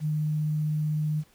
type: tone with quantisation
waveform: sine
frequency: 152.6 Hz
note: D#3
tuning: 33 cents flat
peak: -24 dBFS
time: 0-1.24 s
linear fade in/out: 50 ms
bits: 9
effects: pink hiss -61 dBFS RMS until 1.34 s